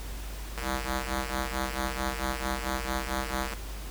5% pulse ring-modulated tone, 131.5 Hz, C3, 9 cents sharp, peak -16 dBFS, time 0.57-3.54 s, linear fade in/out 5 ms, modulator 458 Hz, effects added 50 Hz sine -36 dBFS peak until 3.9 s + pink hiss -44 dBFS RMS until 3.9 s

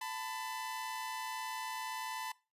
sawtooth tone pair together, 883.7 / 1004 Hz, A5 / B5, +7 / +28 cents, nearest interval major second, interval 221 cents, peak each -38 / -38 dBFS, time 0.01-2.32 s, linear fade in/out 5 ms, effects noise-tail reverb RT60 0.3 s tail -21 dB re dry + resampled to 32000 Hz

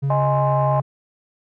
triangle tone with pitch glide, 138.59 to 137 Hz, C#3 to C#3, 0 to -20 cents, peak -16 dBFS, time 0.02-0.82 s, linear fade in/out 20 ms, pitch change -20 cents, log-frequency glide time 0.13-0.54 s
sine chord, Ab major, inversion second, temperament equal, 622.3 / 830.6 / 1046.5 Hz, Eb5 / Ab5 / C6, 0 / 0 / 0 cents, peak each -20 / -22 / -23 dBFS, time 0.1-0.8 s, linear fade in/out 2 ms
effects tanh soft clip ceiling -8 dBFS

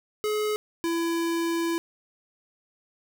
square tone pair in turn, 424.4 / 334.9 Hz, G#4 / E4, +38 / +27 cents, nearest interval major third, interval 411 cents, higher first, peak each -25 dBFS, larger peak neither, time 0.24-0.56 / 0.84-1.78 s, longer second, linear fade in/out 0 ms, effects none

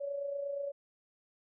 sine tone with amplitude modulation, 564 Hz, C#5, 30 cents sharp, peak -32 dBFS, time 0-0.72 s, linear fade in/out 20 ms, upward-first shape sine, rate 28.4 Hz, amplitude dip 50%, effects none

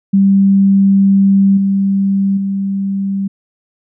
sine tone with level steps, 196 Hz, G3, in tune, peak -6 / -10 / -14 dBFS, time 0.13-3.28 s, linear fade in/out 10 ms, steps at 1.57 / 2.37 s, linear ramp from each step 5 ms, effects none

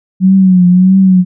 sine tone with vibrato, 185 Hz, F#3, in tune, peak -3 dBFS, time 0.2-1.25 s, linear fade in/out 50 ms, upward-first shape triangle, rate 1.6 Hz, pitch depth 77 cents each way, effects none

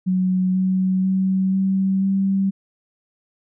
sine tone with pitch steps, 185 / 187.26 / 189.54 / 191.86 / 194.2 Hz, F#3 / F#3 / F#3 / G3 / G3, 0 / +21 / +42 / -37 / -16 cents, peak -16 dBFS, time 0.06-2.51 s, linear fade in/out 20 ms, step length 490 ms, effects none

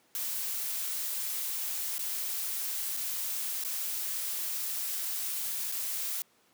blue noise with dropouts, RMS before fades -34 dBFS, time 0.15-6.22 s, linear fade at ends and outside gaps 1 ms, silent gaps 1.982-1.992 / 2.967-2.971 / 3.638-3.648 / 5.717-5.722 s, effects pink hiss -66 dBFS RMS until 6.53 s + high-pass 200 Hz 12 dB/octave

